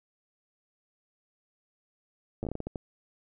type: slowing click train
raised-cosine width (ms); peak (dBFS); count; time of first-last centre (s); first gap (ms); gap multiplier
2; -21; 10; 2.43-2.758; 9; 1.33
effects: none